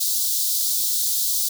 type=high-pass noise; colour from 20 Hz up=white; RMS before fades=-22 dBFS; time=0-1.49 s; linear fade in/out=10 ms; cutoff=3700 Hz; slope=48 dB/octave; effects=none